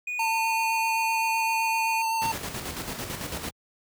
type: tone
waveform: triangle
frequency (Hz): 2465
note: D#7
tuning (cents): -17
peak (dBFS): -27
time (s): 0.07-2.02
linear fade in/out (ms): 5
type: tone with vibrato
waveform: square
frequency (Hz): 900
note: A5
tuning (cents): +39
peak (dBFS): -25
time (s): 0.19-2.32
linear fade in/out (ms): 5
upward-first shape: square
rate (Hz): 7.8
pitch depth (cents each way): 10
type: noise with tremolo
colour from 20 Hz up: pink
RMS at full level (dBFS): -32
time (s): 2.21-3.51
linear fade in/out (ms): 20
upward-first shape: square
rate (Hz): 9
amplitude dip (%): 45
effects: high-pass 60 Hz 12 dB/octave